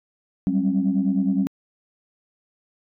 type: tone cluster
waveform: sine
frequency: 189.4 / 199.1 / 271.4 Hz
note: F#3 / G3 / C#4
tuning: +41 / +27 / -36 cents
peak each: -22 dBFS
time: 0.47-1.47 s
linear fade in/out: 0 ms
effects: tanh soft clip ceiling -11 dBFS